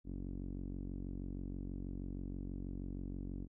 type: tone with low-pass filter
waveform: sawtooth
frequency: 46.25 Hz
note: F#1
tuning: in tune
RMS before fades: -43 dBFS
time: 0.04-3.48 s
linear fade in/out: 50 ms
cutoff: 280 Hz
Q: 3
effects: none